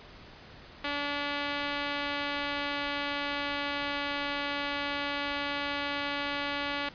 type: tone with pitch glide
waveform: 5% pulse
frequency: 287.4 to 285.7 Hz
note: D4 to D4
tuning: -37 to -48 cents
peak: -19 dBFS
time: 0.84-6.89 s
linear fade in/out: 5 ms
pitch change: -11 cents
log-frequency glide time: 1.17-4.22 s
effects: pink hiss -50 dBFS RMS until 6.94 s + resampled to 11025 Hz